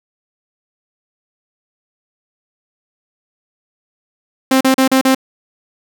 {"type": "tone bursts", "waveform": "sawtooth", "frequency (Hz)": 263.6, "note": "C4", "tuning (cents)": 13, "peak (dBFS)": -5, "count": 5, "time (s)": [4.51, 5.148], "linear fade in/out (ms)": 5, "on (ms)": 98, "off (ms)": 37, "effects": []}